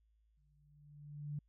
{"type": "tone with exponential growth", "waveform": "sine", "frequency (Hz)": 146.83, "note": "D3", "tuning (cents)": 0, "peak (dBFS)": -37, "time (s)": [0.37, 1.39], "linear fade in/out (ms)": 5, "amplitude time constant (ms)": 220, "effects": ["added 54 Hz sine -70 dBFS peak until 1.48 s"]}